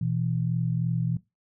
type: tone pair together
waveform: sine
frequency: 121.68 / 164.81 Hz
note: B2 / E3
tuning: -25 / 0 cents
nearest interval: perfect fourth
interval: 525 cents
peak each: -27 dBFS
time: 0.01-1.17 s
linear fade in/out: 5 ms
effects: noise-tail reverb RT60 0.2 s tail -17 dB re dry